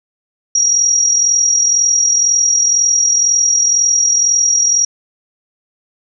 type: tone with amplitude modulation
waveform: sine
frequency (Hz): 5690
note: F8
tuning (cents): +31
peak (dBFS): -7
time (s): 0.55-4.85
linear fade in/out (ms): 5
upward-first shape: sine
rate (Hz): 42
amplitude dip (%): 50
effects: none